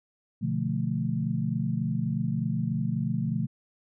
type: chord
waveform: sine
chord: B half-diminished seventh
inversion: none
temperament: equal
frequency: 123.47 / 146.83 / 174.61 / 220 Hz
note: B2 / D3 / F3 / A3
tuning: 0 / 0 / 0 / 0 cents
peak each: -31 dBFS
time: 0.41-3.47 s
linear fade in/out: 20 ms
effects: none